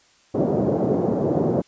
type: band-pass noise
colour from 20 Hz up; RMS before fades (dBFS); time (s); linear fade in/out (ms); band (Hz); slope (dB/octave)
white; -21; 0.34-1.62; 10; 120 to 550; 24
effects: white hiss -57 dBFS RMS until 1.67 s + resampled to 16000 Hz